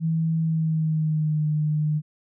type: tone with pitch glide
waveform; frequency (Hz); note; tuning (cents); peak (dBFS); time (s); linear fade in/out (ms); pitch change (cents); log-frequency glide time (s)
sine; 162.1 to 152.12; E3 to D#3; -29 to -39; -20; 0-2.02; 50; -110; 0.4-1.46
effects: none